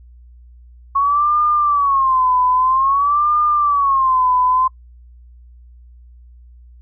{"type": "tone with vibrato", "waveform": "sine", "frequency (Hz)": 1100, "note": "C#6", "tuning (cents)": -14, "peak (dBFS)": -12, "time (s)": [0.95, 4.68], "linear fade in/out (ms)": 10, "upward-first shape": "sine", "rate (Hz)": 0.51, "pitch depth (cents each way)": 160, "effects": ["noise-tail reverb RT60 0.1 s tail -24 dB re dry", "added 60 Hz sine -40 dBFS peak until 6.81 s"]}